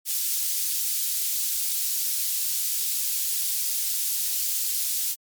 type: high-pass noise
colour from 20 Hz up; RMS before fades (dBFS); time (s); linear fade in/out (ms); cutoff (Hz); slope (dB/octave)
white; -26; 0.05-5.16; 50; 4600; 12
effects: MP3 96 kbps